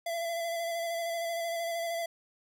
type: tone with vibrato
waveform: square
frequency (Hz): 674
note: E5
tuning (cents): +38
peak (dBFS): -32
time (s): 0.06-2.06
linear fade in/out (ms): 5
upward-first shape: square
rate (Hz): 13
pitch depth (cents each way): 19
effects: none